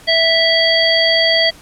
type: harmonic tone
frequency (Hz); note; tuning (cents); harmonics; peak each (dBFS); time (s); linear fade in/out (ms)
657; E5; -6; 1 / 3 / 5 / 7; -16 / -16 / -16 / -16; 0.07-1.51; 20
effects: pink hiss -42 dBFS RMS until 1.61 s + low-pass 12000 Hz 12 dB/octave